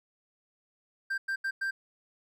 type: tone bursts at uneven times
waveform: triangle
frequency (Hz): 1577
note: G6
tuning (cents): +10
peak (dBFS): -27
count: 4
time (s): 1.1-1.18 / 1.28-1.36 / 1.44-1.51 / 1.61-1.71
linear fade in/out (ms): 10
effects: none